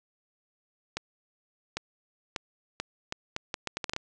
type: accelerating click train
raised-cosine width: 0.2 ms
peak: -14 dBFS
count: 13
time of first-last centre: 0.97-3.964 s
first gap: 800 ms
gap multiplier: 0.74
effects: resampled to 24000 Hz + 8-bit